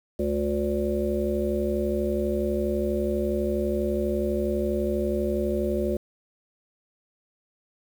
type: harmonic tone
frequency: 72.2 Hz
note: D2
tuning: 29 cents flat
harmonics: 1 / 3 / 5 / 7 / 8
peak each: -31 / -29 / -27 / -32 / -30 dBFS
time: 0.19-5.97 s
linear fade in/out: 5 ms
effects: 8-bit